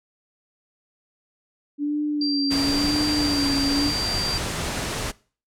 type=tone with vibrato; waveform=sine; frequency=288 Hz; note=D4; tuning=34 cents flat; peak=-21 dBFS; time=1.78-3.93 s; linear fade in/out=50 ms; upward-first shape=sine; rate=0.97 Hz; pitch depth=61 cents each way
type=tone; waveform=sine; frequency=4715 Hz; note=D8; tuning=6 cents sharp; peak=-24 dBFS; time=2.21-4.38 s; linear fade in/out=5 ms
type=low-pass noise; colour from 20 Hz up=pink; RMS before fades=-28 dBFS; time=2.5-5.12 s; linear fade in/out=20 ms; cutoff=10000 Hz; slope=24 dB/octave
effects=noise-tail reverb RT60 0.4 s tail -22 dB re dry